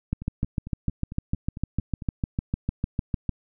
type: two click trains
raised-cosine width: 5 ms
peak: -23 / -12 dBFS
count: 9 / 22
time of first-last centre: 0.22-2.022 / 0.13-3.293 s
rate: 4.44 / 6.64 Hz
effects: none